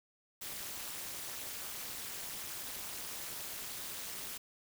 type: noise with amplitude modulation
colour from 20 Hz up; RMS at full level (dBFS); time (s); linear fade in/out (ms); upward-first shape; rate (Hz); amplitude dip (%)
white; -39; 0.41-4.38; 10; sine; 221; 95
effects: none